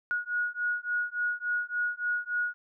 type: beating tone pair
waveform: sine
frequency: 1449 / 1452.5 Hz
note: F#6 / F#6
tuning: -37 / -32 cents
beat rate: 3.5 Hz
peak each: -31 dBFS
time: 0.11-2.54 s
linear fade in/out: 0 ms
effects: none